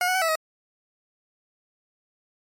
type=tone with pitch steps; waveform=20% pulse; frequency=719 / 737 / 753 / 654 / 633 Hz; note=F#5 / F#5 / F#5 / E5 / D#5; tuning=-50 / -7 / +30 / -14 / +30 cents; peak=-16 dBFS; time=0.01-0.355 s; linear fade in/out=2 ms; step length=69 ms; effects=MP3 64 kbps

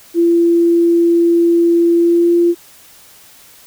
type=tone with pitch glide; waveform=sine; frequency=339.8 to 344.1 Hz; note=F4 to F4; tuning=-47 to -26 cents; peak=-8 dBFS; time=0.14-2.55 s; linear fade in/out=50 ms; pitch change=+21 cents; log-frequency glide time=1.95-2.36 s; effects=white hiss -43 dBFS RMS until 3.66 s

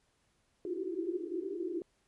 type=band-pass noise; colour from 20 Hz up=pink; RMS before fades=-37 dBFS; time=0.65-1.82 s; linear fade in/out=2 ms; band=330 to 380 Hz; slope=96 dB/octave; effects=pink hiss -74 dBFS RMS until 2.07 s + resampled to 24000 Hz

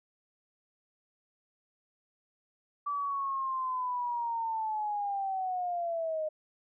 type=linear sweep; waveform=sine; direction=down; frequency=1160 to 614 Hz; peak=-30 dBFS; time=2.86-6.29 s; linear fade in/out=10 ms; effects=none

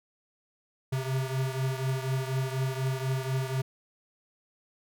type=beating tone pair; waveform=square; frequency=130.7 / 134.8 Hz; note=C3 / C#3; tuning=-1 / -48 cents; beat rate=4.1 Hz; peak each=-30 / -34 dBFS; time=0.92-3.62 s; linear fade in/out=10 ms; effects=none

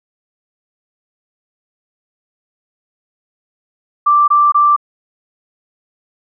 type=tone bursts; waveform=sine; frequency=1174.7 Hz; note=D6; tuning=in tune; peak=-7 dBFS; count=3; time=4.06-4.764 s; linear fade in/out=10 ms; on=220 ms; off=22 ms; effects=none

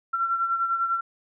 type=beating tone pair; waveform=sine; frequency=1357 / 1367 Hz; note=E6 / F6; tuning=+50 / -37 cents; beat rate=10 Hz; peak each=-23 / -31 dBFS; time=0.13-1.01 s; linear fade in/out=10 ms; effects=none

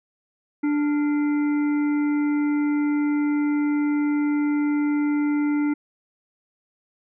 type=harmonic tone with a mistuned harmonic; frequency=294.2 Hz; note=D4; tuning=3 cents sharp; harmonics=1 / 3 / 5 / 7 / 8; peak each=-19 / -37 / -38 / -38 / -48 dBFS; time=0.63-5.74 s; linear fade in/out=10 ms; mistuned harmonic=5; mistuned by=-91 cents; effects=none

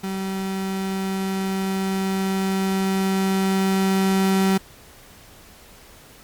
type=tone with level ramp; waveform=35% pulse; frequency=191.9 Hz; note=G3; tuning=37 cents flat; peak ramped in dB=-23 to -14 dBFS; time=0.03-4.58 s; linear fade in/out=10 ms; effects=pink hiss -47 dBFS RMS until 6.23 s + MP3 96 kbps

